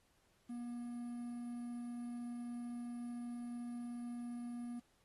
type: tone with quantisation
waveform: triangle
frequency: 239.8 Hz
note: A#3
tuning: 49 cents sharp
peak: -40 dBFS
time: 0.49-4.8 s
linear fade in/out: 10 ms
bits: 11
effects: pink hiss -75 dBFS RMS until 5.04 s + AAC 32 kbps